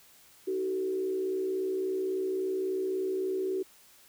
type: tone with frequency modulation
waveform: sine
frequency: 377.5 Hz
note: F#4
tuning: 35 cents sharp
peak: -28 dBFS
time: 0.47-3.63 s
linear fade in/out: 10 ms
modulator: 63.6 Hz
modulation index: 0.56
effects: white hiss -58 dBFS RMS until 4.08 s

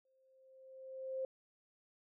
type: tone with exponential growth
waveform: sine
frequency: 526 Hz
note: C5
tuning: 9 cents sharp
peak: -35 dBFS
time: 0.05-1.25 s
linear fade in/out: 2 ms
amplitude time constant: 260 ms
effects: none

